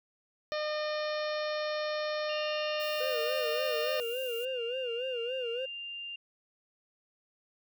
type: harmonic tone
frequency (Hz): 607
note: D#5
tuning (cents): -43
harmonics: 1 / 2 / 3 / 4 / 5 / 6 / 7 / 8 / 9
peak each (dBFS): -32 / -40 / -41 / -45 / -48 / -46 / -45 / -51 / -48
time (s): 0.52-4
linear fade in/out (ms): 0
type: tone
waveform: sine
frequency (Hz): 2794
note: F7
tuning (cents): 0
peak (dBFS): -38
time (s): 2.29-6.16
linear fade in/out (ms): 5
type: noise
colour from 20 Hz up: violet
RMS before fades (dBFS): -47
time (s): 2.8-4.45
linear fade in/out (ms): 2
type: tone with vibrato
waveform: triangle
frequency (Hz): 492.2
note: B4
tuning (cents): -6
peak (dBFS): -31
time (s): 3-5.66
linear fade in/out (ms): 10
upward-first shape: sine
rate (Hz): 3.5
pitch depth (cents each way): 120
effects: none